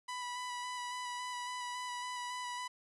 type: tone with vibrato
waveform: sawtooth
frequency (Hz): 987.8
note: B5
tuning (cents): 0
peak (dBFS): -35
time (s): 0.08-2.68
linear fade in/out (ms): 10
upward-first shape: square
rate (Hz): 3.6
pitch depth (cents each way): 13
effects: resampled to 24000 Hz + 12-bit